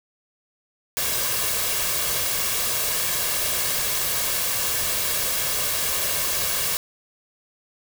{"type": "noise with comb filter", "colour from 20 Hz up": "white", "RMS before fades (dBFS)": -24, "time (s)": [0.97, 6.77], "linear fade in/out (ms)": 0, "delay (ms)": 1.8, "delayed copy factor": 0.5, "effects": []}